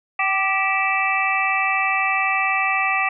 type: tone cluster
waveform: sine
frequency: 770 / 1178 / 1948 / 2331 / 2643 Hz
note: G5 / D6 / B6 / D7 / E7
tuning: -31 / +5 / -24 / -14 / +4 cents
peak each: -24 dBFS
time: 0.19-3.09 s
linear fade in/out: 5 ms
effects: none